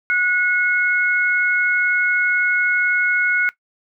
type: tone pair together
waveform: sine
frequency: 1461 / 2177 Hz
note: F#6 / C#7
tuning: -22 / -32 cents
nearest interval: perfect fifth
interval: 690 cents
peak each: -17 / -19 dBFS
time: 0.1-3.49 s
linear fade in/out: 0 ms
effects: noise-tail reverb RT60 0.1 s tail -18 dB re dry